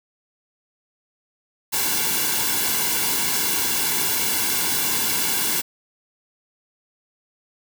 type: noise with comb filter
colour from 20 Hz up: white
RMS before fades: -22 dBFS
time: 1.72-5.62 s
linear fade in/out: 20 ms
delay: 1.6 ms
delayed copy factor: -0.75
effects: none